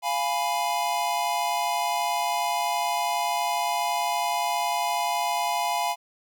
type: chord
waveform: square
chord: F diminished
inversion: none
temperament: equal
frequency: 698.5 / 830.6 / 987.8 Hz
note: F5 / Ab5 / Cb6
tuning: 0 / 0 / 0 cents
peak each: -29 dBFS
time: 0.02-5.96 s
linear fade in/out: 50 ms
effects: none